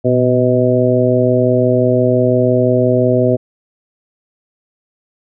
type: harmonic tone with a mistuned harmonic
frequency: 125.8 Hz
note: B2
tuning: 32 cents sharp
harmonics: 1 / 2 / 3 / 4 / 5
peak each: -16 / -16 / -16 / -16 / -16 dBFS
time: 0.04-3.37 s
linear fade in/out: 20 ms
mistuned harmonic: 1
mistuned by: -69 cents
effects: none